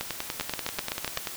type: two click trains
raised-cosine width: 0.2 ms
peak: -12 / -11 dBFS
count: 14 / 7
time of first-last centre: 0.01-1.272 / 0.41-1.173 s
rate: 10.3 / 7.86 Hz
effects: white hiss -39 dBFS RMS until 1.36 s